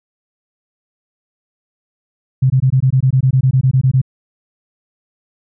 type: tone bursts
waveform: sine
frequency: 130.81 Hz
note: C3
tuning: in tune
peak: -8 dBFS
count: 16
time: 2.42-4.016 s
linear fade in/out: 10 ms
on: 81 ms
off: 20 ms
effects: none